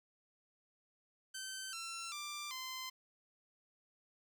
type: tone with pitch steps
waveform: 10% pulse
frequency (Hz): 1542 / 1350.2 / 1182.2 / 1035.1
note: G6 / E6 / D6 / C6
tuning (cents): -29 / +41 / +11 / -19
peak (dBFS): -34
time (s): 1.34-2.9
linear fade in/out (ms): 10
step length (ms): 390
effects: none